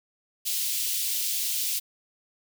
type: high-pass noise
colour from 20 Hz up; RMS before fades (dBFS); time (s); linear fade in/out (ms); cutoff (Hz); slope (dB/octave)
white; -28; 0.45-1.8; 20; 2800; 24
effects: none